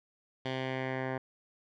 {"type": "tone with low-pass filter sweep", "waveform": "10% pulse", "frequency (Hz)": 130.81, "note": "C3", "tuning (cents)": 0, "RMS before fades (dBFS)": -35, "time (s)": [0.45, 1.18], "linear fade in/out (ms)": 5, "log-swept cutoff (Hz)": [3400, 1500], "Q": 2, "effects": []}